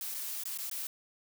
blue noise with dropouts, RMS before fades -38 dBFS, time 0.01-0.87 s, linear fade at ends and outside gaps 1 ms, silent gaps 0.143-0.147 / 0.436-0.454 / 0.576-0.586 / 0.697-0.713 s, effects none

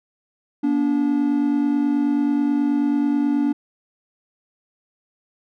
triangle tone pair together, 239.6 / 288.9 Hz, A#3 / D4, +48 / -28 cents, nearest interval minor third, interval 324 cents, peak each -21 / -16 dBFS, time 0.63-3.53 s, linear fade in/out 10 ms, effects none

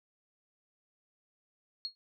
sine tone with exponential decay, 4299 Hz, C8, 46 cents sharp, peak -30 dBFS, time 1.85-1.95 s, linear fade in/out 0 ms, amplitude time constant 20 ms, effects none

